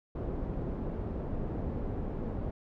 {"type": "low-pass noise", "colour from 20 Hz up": "pink", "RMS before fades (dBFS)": -35, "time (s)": [0.15, 2.51], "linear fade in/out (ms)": 5, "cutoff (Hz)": 500, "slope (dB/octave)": 12, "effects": []}